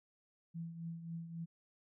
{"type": "tone with tremolo", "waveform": "sine", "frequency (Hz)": 166.5, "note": "E3", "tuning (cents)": 18, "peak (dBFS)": -39, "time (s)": [0.54, 1.46], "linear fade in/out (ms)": 20, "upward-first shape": "triangle", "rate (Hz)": 3.7, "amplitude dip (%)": 65, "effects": []}